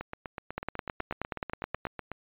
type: two click trains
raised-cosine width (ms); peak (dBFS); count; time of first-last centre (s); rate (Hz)
0.5; -21 / -16; 18 / 13; 0.01-2.117 / 0.58-1.853; 8.07 / 9.43
effects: resampled to 8000 Hz